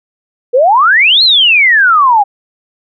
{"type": "exponential two-way sweep", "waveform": "sine", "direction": "up then down", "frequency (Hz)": [466.2, 4284, 784], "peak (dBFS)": -4, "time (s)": [0.53, 2.24], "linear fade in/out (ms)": 20, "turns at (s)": 1.23, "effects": []}